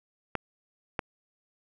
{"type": "clicks", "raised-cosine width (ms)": 0.5, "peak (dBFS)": -13, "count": 2, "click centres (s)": [0.353, 0.992], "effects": []}